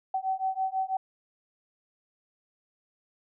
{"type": "beating tone pair", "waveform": "sine", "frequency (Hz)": [759, 765.1], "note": ["F#5", "G5"], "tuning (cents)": [44, -42], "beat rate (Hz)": 6.1, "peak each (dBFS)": -30, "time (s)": [0.14, 0.97], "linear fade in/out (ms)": 5, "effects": []}